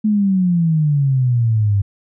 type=exponential sweep; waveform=sine; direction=down; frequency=217.3 to 98 Hz; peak=-12 dBFS; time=0.04-1.82 s; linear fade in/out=10 ms; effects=none